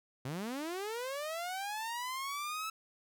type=linear sweep; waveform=sawtooth; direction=up; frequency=121.7 to 1315 Hz; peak=-33 dBFS; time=0.25-2.7 s; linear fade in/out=5 ms; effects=none